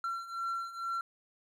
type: beating tone pair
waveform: triangle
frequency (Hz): 1359 / 1361.2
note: F6 / F6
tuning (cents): -48 / -45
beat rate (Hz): 2.2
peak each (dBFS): -38 / -34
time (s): 0.04-1.01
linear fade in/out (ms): 2
effects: none